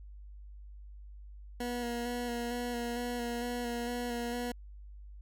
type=tone with vibrato; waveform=20% pulse; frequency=240.2 Hz; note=B3; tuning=48 cents flat; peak=-29 dBFS; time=1.6-4.52 s; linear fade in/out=5 ms; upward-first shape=square; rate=2.2 Hz; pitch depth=17 cents each way; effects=added 50 Hz sine -46 dBFS peak until 5.21 s

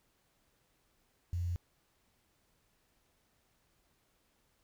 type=tone with quantisation; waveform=sine; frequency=87.31 Hz; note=F2; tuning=in tune; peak=-32 dBFS; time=1.33-1.56 s; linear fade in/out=0 ms; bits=10; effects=pink hiss -74 dBFS RMS until 4.63 s

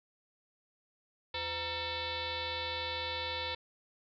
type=tone with frequency modulation; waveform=sine; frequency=2217 Hz; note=C#7; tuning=in tune; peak=-34 dBFS; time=1.34-3.55 s; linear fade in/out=5 ms; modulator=427 Hz; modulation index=4.6; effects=none

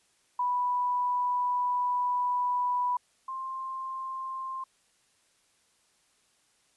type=tone pair in turn; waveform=sine; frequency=986 / 1053.8 Hz; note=B5 / C6; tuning=-3 / +12 cents; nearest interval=minor second; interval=115 cents; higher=second; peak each=-25 / -33 dBFS; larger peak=first; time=0.39-2.97 / 3.28-4.64 s; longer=first; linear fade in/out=5 ms; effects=white hiss -68 dBFS RMS until 6.76 s + resampled to 24000 Hz

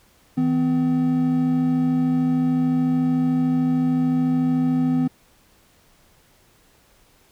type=tone pair together; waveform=triangle; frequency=160.71 / 254.3 Hz; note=E3 / C4; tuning=-44 / -49 cents; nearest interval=minor sixth; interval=795 cents; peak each=-22 / -16 dBFS; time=0.37-5.08 s; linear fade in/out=10 ms; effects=pink hiss -57 dBFS RMS until 7.31 s

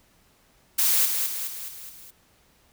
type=noise with echo; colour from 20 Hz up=blue; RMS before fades=-21 dBFS; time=0.78-1.06 s; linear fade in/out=10 ms; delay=210 ms; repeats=5; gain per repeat=-5 dB; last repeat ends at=2.11 s; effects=pink hiss -61 dBFS RMS until 2.72 s

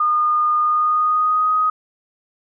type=tone with pitch glide; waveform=sine; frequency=1220 to 1253.6 Hz; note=D#6 to D#6; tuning=-34 to +13 cents; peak=-14 dBFS; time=0-1.7 s; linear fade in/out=5 ms; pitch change=+47 cents; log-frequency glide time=0.59-1.53 s; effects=none

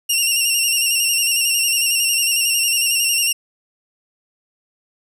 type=tone with vibrato; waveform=15% pulse; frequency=2775 Hz; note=F7; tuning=12 cents flat; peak=-8 dBFS; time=0.09-3.33 s; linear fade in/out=10 ms; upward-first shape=square; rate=11 Hz; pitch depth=35 cents each way; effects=none

